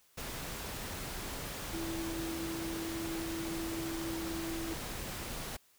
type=tone in noise; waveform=sine; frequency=329.6 Hz; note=E4; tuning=in tune; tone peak=-37 dBFS; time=1.73-4.74 s; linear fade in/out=10 ms; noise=pink; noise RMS=-41 dBFS; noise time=0.17-5.57 s; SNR=+1 dB; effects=white hiss -67 dBFS RMS until 5.78 s